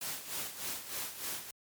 white noise with tremolo, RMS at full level -37 dBFS, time 0.01-1.51 s, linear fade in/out 5 ms, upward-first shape sine, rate 3.3 Hz, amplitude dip 70%, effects high-pass 80 Hz 12 dB/octave + MP3 96 kbps

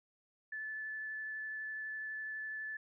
sine tone with vibrato, 1740 Hz, A6, 20 cents flat, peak -39 dBFS, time 0.52-2.77 s, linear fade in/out 5 ms, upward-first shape triangle, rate 12 Hz, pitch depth 10 cents each way, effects none

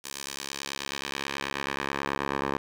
10% pulse tone with band-pass filter sweep, 69.3 Hz, C#2, in tune, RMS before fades -33 dBFS, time 0.04-2.58 s, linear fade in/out 5 ms, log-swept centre 7800 to 930 Hz, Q 0.84, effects none

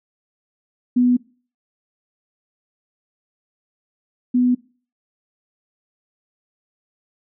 sine tone pair in turn, 246.9 / 248 Hz, B3 / B3, 0 / +7 cents, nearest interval unison, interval 7 cents, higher second, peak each -12 / -13 dBFS, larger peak first, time 0.96-1.17 / 4.34-4.55 s, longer neither, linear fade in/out 10 ms, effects noise-tail reverb RT60 0.4 s tail -22 dB re dry

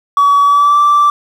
triangle tone with pitch glide, 1136 to 1168.6 Hz, C#6 to D6, +42 to -9 cents, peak -3 dBFS, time 0.17-1.1 s, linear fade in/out 2 ms, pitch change +49 cents, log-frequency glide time 0.42-0.79 s, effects tanh soft clip ceiling -2 dBFS + 7-bit

